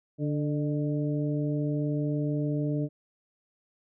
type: harmonic tone with a mistuned harmonic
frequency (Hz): 146.83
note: D3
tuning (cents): 0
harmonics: 1 / 2 / 3 / 4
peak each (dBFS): -28 / -30 / -37 / -38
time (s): 0.18-2.89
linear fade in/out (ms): 50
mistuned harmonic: 4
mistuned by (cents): +45
effects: none